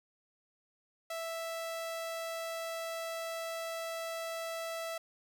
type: tone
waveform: sawtooth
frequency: 659.3 Hz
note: E5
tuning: in tune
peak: -33 dBFS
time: 1.1-4.98 s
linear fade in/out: 5 ms
effects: none